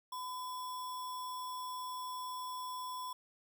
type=tone with sample-and-hold; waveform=sine; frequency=1009 Hz; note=B5; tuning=37 cents sharp; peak=-39 dBFS; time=0.12-3.13 s; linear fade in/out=5 ms; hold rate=4410 Hz; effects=none